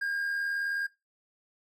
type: tone with amplitude modulation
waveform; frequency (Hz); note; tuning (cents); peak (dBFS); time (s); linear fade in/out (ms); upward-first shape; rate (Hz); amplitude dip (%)
triangle; 1616; G#6; -48; -25; 0.01-0.87; 10; sine; 79.5; 40
effects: noise-tail reverb RT60 0.2 s tail -18 dB re dry